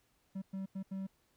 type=tone bursts at uneven times; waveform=triangle; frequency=192.4 Hz; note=G3; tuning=32 cents flat; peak=-35 dBFS; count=4; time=0.35-0.42 / 0.53-0.66 / 0.75-0.83 / 0.91-1.07 s; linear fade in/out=10 ms; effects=pink hiss -74 dBFS RMS until 1.36 s